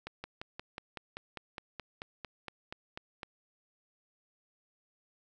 slowing click train, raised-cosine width 0.3 ms, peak -24 dBFS, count 16, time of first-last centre 0.07-3.232 s, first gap 170 ms, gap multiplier 1.03, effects none

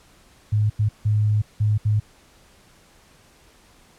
sine tone bursts at uneven times, 105.9 Hz, G#2, 34 cents sharp, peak -16 dBFS, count 5, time 0.52-0.7 / 0.79-0.89 / 1.05-1.42 / 1.6-1.78 / 1.85-2 s, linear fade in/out 10 ms, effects pink hiss -54 dBFS RMS until 3.98 s + low-pass 11000 Hz 12 dB/octave

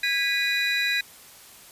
triangle tone cluster, 1645 / 1976 / 2462 / 3943 Hz, G#6 / B6 / D#7 / B7, -17 / 0 / -19 / -4 cents, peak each -26 dBFS, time 0.03-1.01 s, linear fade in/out 5 ms, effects white hiss -48 dBFS RMS until 1.71 s + resampled to 32000 Hz

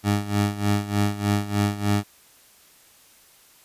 20% pulse tone with tremolo, 102.5 Hz, G#2, 22 cents flat, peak -13 dBFS, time 0.03-2.04 s, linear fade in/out 50 ms, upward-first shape sine, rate 3.3 Hz, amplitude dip 80%, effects white hiss -54 dBFS RMS until 3.64 s + resampled to 32000 Hz

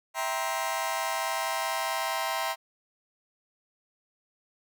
sawtooth chord, C dominant seventh, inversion first, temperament just, 654.1 / 784.9 / 941.9 / 1046.5 Hz, E5 / G5 / Bb5 / C6, -14 / +2 / +18 / 0 cents, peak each -30 dBFS, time 0.14-2.56 s, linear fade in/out 50 ms, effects none

